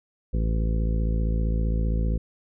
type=harmonic tone; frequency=55.3 Hz; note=A1; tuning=9 cents sharp; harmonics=1 / 2 / 3 / 4 / 5 / 6 / 7 / 8 / 9; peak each=-22 / -31 / -31 / -35 / -40 / -45 / -41 / -47 / -40 dBFS; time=0.33-2.18 s; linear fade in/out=10 ms; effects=none